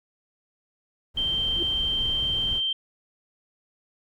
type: noise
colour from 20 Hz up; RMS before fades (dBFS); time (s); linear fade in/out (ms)
brown; -35; 1.14-2.62; 50
type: tone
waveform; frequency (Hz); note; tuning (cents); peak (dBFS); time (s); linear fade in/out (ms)
sine; 3136; G7; 0; -23; 1.17-2.73; 5
type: tone with exponential growth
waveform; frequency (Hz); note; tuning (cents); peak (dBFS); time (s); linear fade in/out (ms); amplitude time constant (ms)
sine; 346.5; F4; -14; -26; 1.51-1.63; 5; 24
effects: none